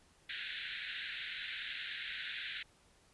pink band-pass noise, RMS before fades -43 dBFS, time 0.29-2.63 s, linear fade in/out 5 ms, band 1500 to 4000 Hz, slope 96 dB/octave, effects pink hiss -67 dBFS RMS until 3.13 s + resampled to 24000 Hz

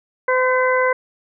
harmonic tone with a mistuned harmonic, 511 Hz, C5, 41 cents flat, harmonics 1 / 2 / 3 / 4, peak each -17 / -20 / -22 / -23 dBFS, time 0.28-0.93 s, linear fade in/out 5 ms, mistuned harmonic 4, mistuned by -17 cents, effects none

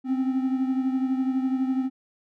triangle beating tone pair, 260 / 272 Hz, C4 / C#4, -11 / -33 cents, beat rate 12 Hz, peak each -21 / -28 dBFS, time 0.04-1.9 s, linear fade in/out 50 ms, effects none

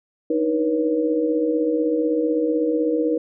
sine tone cluster, 298.4 / 314.3 / 481.4 / 550 Hz, D4 / D#4 / B4 / C#5, +28 / +18 / -44 / -14 cents, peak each -30 / -21 / -21 / -29 dBFS, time 0.3-3.18 s, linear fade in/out 5 ms, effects none

